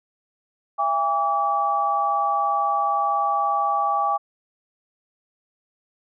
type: tone cluster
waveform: sine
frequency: 668 / 809 / 1149 Hz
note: E5 / G#5 / D6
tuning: +23 / -46 / -38 cents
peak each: -29 / -22 / -22 dBFS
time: 0.78-4.18 s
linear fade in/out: 20 ms
effects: none